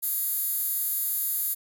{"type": "tone with high-pass filter", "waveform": "15% pulse", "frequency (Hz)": 418.9, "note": "G#4", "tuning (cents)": 15, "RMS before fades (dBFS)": -28, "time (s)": [0.02, 1.55], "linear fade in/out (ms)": 20, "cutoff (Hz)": 12000, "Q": 2.7, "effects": []}